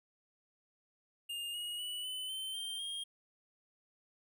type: tone with pitch steps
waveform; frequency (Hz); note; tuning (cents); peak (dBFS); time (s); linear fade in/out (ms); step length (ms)
square; 2822 / 2886 / 2952 / 3019 / 3088 / 3158 / 3230; F7 / F#7 / F#7 / F#7 / G7 / G7 / G#7; +17 / -44 / -5 / +34 / -27 / +12 / -49; -39; 1.29-3.04; 10; 250
effects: none